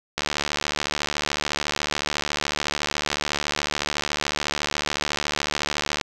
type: click train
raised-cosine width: 0.2 ms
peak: -6 dBFS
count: 432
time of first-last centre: 0.18-6.012 s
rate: 73.9 Hz
effects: none